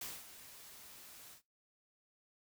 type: noise with ADSR envelope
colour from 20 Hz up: white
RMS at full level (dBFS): -43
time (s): 0.01-1.42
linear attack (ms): 4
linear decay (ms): 220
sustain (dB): -12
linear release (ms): 99
effects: noise-tail reverb RT60 0.2 s tail -20 dB re dry